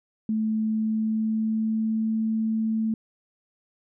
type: tone with pitch glide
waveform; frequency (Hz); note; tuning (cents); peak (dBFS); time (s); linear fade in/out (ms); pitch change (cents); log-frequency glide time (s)
sine; 218.4 to 221.1; A3 to A3; -13 to +9; -22; 0.29-2.94; 2; +22; 0.64-2.18
effects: none